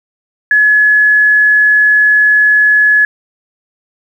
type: tone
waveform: sine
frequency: 1700 Hz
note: G#6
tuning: 40 cents sharp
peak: -5 dBFS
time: 0.51-3.05 s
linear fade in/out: 2 ms
effects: 7-bit